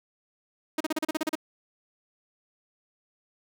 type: tone bursts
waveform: sawtooth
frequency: 312.6 Hz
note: D#4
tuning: 8 cents sharp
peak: -21 dBFS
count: 10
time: 0.78-1.354 s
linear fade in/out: 5 ms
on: 25 ms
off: 36 ms
effects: none